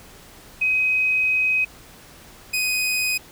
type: tone pair in turn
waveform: sine / sawtooth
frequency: 2524 / 2502 Hz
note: D#7 / D#7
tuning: +24 / +9 cents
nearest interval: unison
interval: 15 cents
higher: first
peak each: -17 dBFS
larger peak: neither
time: 0.61-1.65 / 2.53-3.18 s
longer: first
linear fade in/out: 10 ms
effects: pink hiss -46 dBFS RMS until 3.31 s